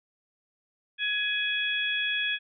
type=harmonic tone; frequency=838 Hz; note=G#5; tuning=15 cents sharp; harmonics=2 / 3 / 4; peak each=-30 / -30 / -30 dBFS; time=0.98-2.39 s; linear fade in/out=50 ms; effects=none